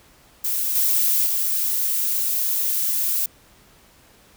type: noise with level steps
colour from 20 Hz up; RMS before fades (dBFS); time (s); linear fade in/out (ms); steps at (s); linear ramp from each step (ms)
violet; -23 / -19 / -22; 0.44-3.26; 5; 0.75 / 1.26; 5
effects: pink hiss -53 dBFS RMS until 4.36 s